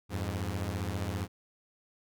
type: beating tone pair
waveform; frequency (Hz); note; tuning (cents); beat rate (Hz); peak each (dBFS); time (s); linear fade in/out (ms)
sawtooth; 87.31 / 102.31; F2 / G#2; 0 / -25; 15; -31; 0.09-1.28; 50
effects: none